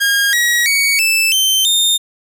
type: tone with pitch steps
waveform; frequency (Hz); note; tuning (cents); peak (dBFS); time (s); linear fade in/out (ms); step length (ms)
sawtooth; 1624 / 1909.1 / 2244 / 2638 / 3101 / 3646; G#6 / A#6 / C#7 / E7 / G7 / A#7; -39 / +41 / +21 / +1 / -19 / -39; -8; 0-1.98; 20; 330
effects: none